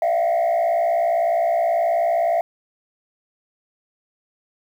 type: tone with frequency modulation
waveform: sine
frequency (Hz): 676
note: E5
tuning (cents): +43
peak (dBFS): -14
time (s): 0.02-2.41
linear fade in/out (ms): 2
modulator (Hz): 59.1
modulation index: 0.94
effects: tanh soft clip ceiling -15 dBFS + 8-bit